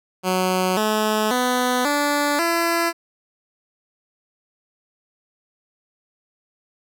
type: tone with pitch steps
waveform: 10% pulse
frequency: 185 / 215 / 249.8 / 290.3 / 337.3 Hz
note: F#3 / A3 / B3 / D4 / E4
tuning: 0 / -40 / +20 / -20 / +40 cents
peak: -10 dBFS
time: 0.23-2.93 s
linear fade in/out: 50 ms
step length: 540 ms
effects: none